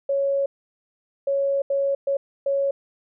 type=tone bursts at uneven times; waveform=sine; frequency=554.4 Hz; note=C#5; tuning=in tune; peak=-19 dBFS; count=5; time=0.09-0.46 / 1.27-1.62 / 1.7-1.95 / 2.07-2.17 / 2.46-2.71 s; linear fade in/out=5 ms; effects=none